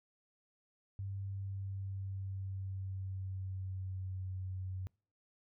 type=tone with pitch glide; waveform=sine; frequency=98 to 93.52 Hz; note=G2 to F#2; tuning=0 to +19 cents; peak=-38 dBFS; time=0.99-4.87 s; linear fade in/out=0 ms; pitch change=-81 cents; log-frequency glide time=1.21-4.32 s; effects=noise-tail reverb RT60 0.4 s tail -26 dB re dry